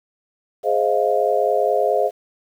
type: chord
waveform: sine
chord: F minor seventh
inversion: first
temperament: just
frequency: 419.1 / 523.8 / 628.6 / 698.5 Hz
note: Ab4 / C5 / Eb5 / F5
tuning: +16 / +2 / +18 / 0 cents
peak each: -21 dBFS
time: 0.63-2.11 s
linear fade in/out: 50 ms
effects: 8-bit